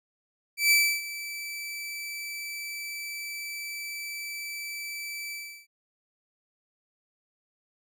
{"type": "tone with ADSR envelope", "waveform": "sawtooth", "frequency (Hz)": 2318, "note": "D7", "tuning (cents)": -23, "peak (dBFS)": -14, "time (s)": [0.57, 5.67], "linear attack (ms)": 140, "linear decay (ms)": 300, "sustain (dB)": -17, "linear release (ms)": 350, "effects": []}